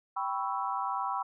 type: chord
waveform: sine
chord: C# half-diminished seventh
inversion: second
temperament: equal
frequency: 784 / 987.8 / 1108.7 / 1318.5 Hz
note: G5 / B5 / C#6 / E6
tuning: 0 / 0 / 0 / 0 cents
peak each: -35 / -34 / -36 / -37 dBFS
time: 0.16-1.23 s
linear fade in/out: 10 ms
effects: none